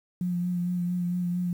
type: tone with vibrato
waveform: sine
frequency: 177.3 Hz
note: F3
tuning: 26 cents sharp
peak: -25 dBFS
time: 0.21-1.53 s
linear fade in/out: 2 ms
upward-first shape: sine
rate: 4.4 Hz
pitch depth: 23 cents each way
effects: 9-bit